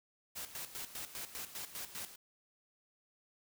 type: noise with tremolo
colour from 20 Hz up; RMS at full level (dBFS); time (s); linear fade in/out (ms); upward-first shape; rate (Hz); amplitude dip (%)
white; -43; 0.35-2.16; 20; square; 5; 70
effects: none